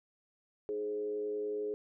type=tone with frequency modulation; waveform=sine; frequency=420 Hz; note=G#4; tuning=19 cents sharp; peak=-33 dBFS; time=0.69-1.74 s; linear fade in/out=0 ms; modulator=109 Hz; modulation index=0.45; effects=none